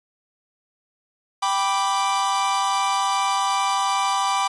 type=chord; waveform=45% pulse; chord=G major; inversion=none; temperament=equal; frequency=784 / 987.8 / 1174.7 Hz; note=G5 / B5 / D6; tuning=0 / 0 / 0 cents; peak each=-24 dBFS; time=1.42-4.48 s; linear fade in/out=10 ms; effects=resampled to 22050 Hz